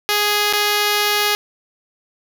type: tone with dropouts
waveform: 5% pulse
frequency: 415.3 Hz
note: G#4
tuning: in tune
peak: -4 dBFS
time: 0.09-1.35 s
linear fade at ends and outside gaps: 0 ms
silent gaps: 0.526-0.534 s
effects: none